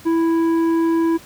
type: tone with tanh clipping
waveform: triangle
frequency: 330 Hz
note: E4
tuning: 2 cents sharp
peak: -16 dBFS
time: 0.05-1.18 s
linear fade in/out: 20 ms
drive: 13 dB
effects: pink hiss -43 dBFS RMS until 1.25 s + high-pass 60 Hz 12 dB/octave